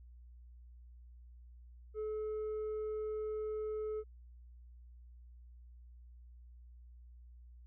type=tone with tanh clipping; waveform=sine; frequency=430 Hz; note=A4; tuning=40 cents flat; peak=-37 dBFS; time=1.94-4.04 s; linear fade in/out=50 ms; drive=3 dB; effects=added 60 Hz sine -53 dBFS peak until 7.66 s